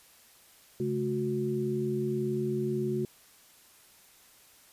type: tone cluster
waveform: sine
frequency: 136.4 / 214.7 / 365.5 Hz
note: C#3 / A3 / F#4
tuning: -28 / -42 / -21 cents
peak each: -34 / -33 / -30 dBFS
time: 0.8-3.05 s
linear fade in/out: 2 ms
effects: white hiss -58 dBFS RMS until 4.72 s + resampled to 32000 Hz